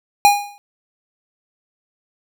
square tone with exponential decay, 817 Hz, G#5, 29 cents flat, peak -6 dBFS, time 0.25-0.58 s, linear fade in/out 0 ms, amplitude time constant 71 ms, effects none

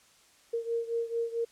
sine beating tone pair, 462.4 / 466.9 Hz, A#4 / A#4, -14 / +3 cents, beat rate 4.5 Hz, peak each -31 / -34 dBFS, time 0.53-1.45 s, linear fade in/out 10 ms, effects white hiss -61 dBFS RMS until 1.51 s + low-pass 9000 Hz 12 dB/octave

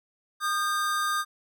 square tone pair together, 1223 / 1585.5 Hz, D#6 / G6, -30 / +19 cents, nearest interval major third, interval 449 cents, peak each -27 / -31 dBFS, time 0.4-1.25 s, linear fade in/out 50 ms, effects none

